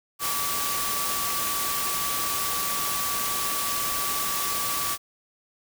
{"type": "tone in noise", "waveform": "sine", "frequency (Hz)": 1150, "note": "D6", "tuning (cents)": -37, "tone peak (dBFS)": -31, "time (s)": [0.19, 4.98], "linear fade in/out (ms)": 50, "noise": "white", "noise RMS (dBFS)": -28, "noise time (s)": [0.19, 4.98], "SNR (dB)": -6, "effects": []}